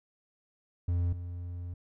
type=tone pair in turn; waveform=triangle; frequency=87.31 / 87.82 Hz; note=F2 / F2; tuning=0 / +10 cents; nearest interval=unison; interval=10 cents; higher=second; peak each=-24 / -34 dBFS; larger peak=first; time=0.88-1.13 / 1.13-1.74 s; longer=second; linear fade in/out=5 ms; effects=none